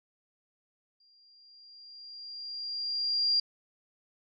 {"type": "tone with exponential growth", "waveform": "sine", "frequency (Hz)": 4778, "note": "D8", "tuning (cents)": 29, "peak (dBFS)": -22, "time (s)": [1, 3.4], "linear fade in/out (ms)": 5, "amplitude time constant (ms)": 520, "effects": []}